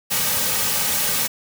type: noise with comb filter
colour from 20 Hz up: white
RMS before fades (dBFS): -21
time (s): 0.1-1.28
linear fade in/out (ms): 20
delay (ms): 2.9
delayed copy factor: -0.65
effects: none